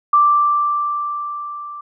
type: tone with level ramp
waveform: sine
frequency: 1174.7 Hz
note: D6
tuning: in tune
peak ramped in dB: -8 to -29 dBFS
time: 0.13-1.81 s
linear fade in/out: 5 ms
effects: none